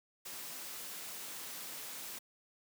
white noise, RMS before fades -45 dBFS, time 0.25-2.19 s, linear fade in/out 10 ms, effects high-pass 150 Hz 12 dB/octave

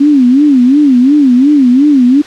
sine tone with vibrato, 270 Hz, C#4, 45 cents flat, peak -3 dBFS, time 0-2.22 s, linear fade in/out 10 ms, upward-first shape sine, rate 2.8 Hz, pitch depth 180 cents each way, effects white hiss -30 dBFS RMS until 2.26 s + low-pass 4000 Hz 12 dB/octave

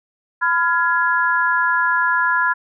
sine chord, F diminished, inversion second, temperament just, 1005.8 / 1396.9 / 1676.3 Hz, Cb6 / F6 / Ab6, +31 / 0 / +16 cents, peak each -19 dBFS, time 0.41-2.54 s, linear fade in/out 20 ms, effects none

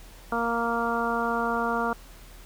harmonic tone, 233.1 Hz, A#3, in tune, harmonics 1 / 2 / 3 / 4 / 5 / 6, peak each -31 / -31 / -31 / -31 / -31 / -31 dBFS, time 0.32-1.93 s, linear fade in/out 2 ms, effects added 40 Hz sine -46 dBFS peak until 2.45 s + pink hiss -51 dBFS RMS until 2.45 s

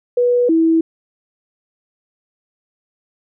sine tone pair in turn, 488.1 / 325.9 Hz, B4 / E4, -20 / -20 cents, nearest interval perfect fifth, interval 700 cents, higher first, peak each -11 / -10 dBFS, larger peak second, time 0.17-0.49 / 0.49-0.81 s, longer neither, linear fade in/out 5 ms, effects none

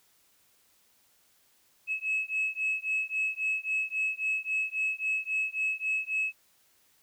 sine beating tone pair, 2579 / 2582.7 Hz, E7 / E7, -39 / -36 cents, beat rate 3.7 Hz, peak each -30 dBFS, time 1.87-6.34 s, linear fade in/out 50 ms, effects tanh soft clip ceiling -22 dBFS + white hiss -66 dBFS RMS until 7.02 s

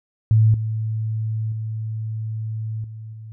sine tone with level steps, 110 Hz, A2, in tune, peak -11 / -21 / -24 / -32 / -34 dBFS, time 0.31-3.32 s, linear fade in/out 0 ms, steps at 0.54 / 1.52 / 2.84 / 3.13 s, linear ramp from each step 2 ms, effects none

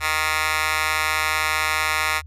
10% pulse tone with high-pass filter, 155.56 Hz, D#3, in tune, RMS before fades -22 dBFS, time 0-2.22 s, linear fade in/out 50 ms, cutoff 1500 Hz, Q 4.6, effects added 77 Hz sine -37 dBFS peak until 2.26 s + resampled to 32000 Hz

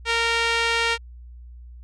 sawtooth tone with band-pass filter, 462.4 Hz, A#4, 14 cents flat, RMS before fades -22 dBFS, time 0.05-0.98 s, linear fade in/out 50 ms, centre 2600 Hz, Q 1.1, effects added 60 Hz sine -39 dBFS peak until 1.83 s + resampled to 24000 Hz

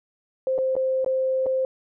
sine tone with dropouts, 523.3 Hz, C5, in tune, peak -20 dBFS, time 0.47-1.65 s, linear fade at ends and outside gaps 1 ms, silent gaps 0.58-0.586 / 0.754-0.765 / 1.046-1.062 / 1.46-1.465 s, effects none

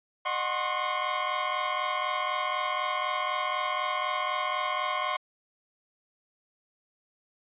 sawtooth tone cluster, 611 / 734 / 1049 / 1093 Hz, D#5 / F#5 / C6 / C#6, -32 / -14 / +4 / -25 cents, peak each -32 / -31 / -27 / -28 dBFS, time 0.25-5.17 s, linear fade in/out 10 ms, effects resampled to 8000 Hz

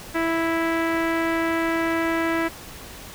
sawtooth tone with low-pass filter, 329.6 Hz, E4, in tune, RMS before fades -23 dBFS, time 0.14-2.49 s, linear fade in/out 20 ms, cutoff 2000 Hz, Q 2.3, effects pink hiss -40 dBFS RMS until 3.14 s

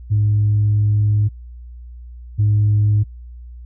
sine tone pair in turn, 104.7 / 104.7 Hz, G#2 / G#2, +15 / +15 cents, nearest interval unison, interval 0 cents, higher neither, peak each -11 / -10 dBFS, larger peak second, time 0.1-1.29 / 2.38-3.04 s, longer first, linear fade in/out 20 ms, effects tanh soft clip ceiling -9 dBFS + added 60 Hz sine -33 dBFS peak until 3.65 s

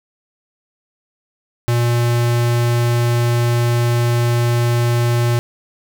square tone, 119.3 Hz, A#2, 41 cents sharp, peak -14 dBFS, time 1.68-5.39 s, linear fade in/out 0 ms, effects none

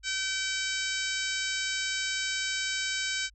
harmonic tone, 768 Hz, G5, 36 cents flat, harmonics 2 / 3 / 4 / 5 / 6 / 7 / 8 / 9 / 10, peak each -34 / -36 / -37 / -38 / -39 / -39 / -40 / -41 / -41 dBFS, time 0.03-3.3 s, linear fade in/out 50 ms, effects added 50 Hz sine -56 dBFS peak until 3.34 s

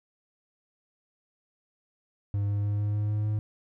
triangle tone with pitch steps, 101.3 / 102.12 / 102.95 / 103.79 / 104.63 / 105.48 / 106.34 Hz, G#2 / G#2 / G#2 / G#2 / G#2 / G#2 / G#2, -43 / -29 / -15 / -1 / +13 / +27 / +41 cents, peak -23 dBFS, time 2.34-3.39 s, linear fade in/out 0 ms, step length 150 ms, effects none

